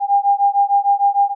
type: beating tone pair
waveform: sine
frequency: 800 / 806.6 Hz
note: G5 / G5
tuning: +35 / +49 cents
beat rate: 6.6 Hz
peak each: -15 dBFS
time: 0-1.35 s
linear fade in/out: 50 ms
effects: none